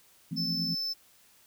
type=chord; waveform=sine; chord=F major seventh; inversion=third; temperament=equal; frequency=164.81 / 174.61 / 220 / 261.6 Hz; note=E3 / F3 / A3 / C4; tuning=0 / 0 / 0 / 0 cents; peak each=-35 / -38 / -38 / -39 dBFS; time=0.31-0.75 s; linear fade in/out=10 ms
type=tone; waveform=triangle; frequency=5274 Hz; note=E8; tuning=in tune; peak=-29 dBFS; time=0.36-0.94 s; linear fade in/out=20 ms
effects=white hiss -61 dBFS RMS until 1.46 s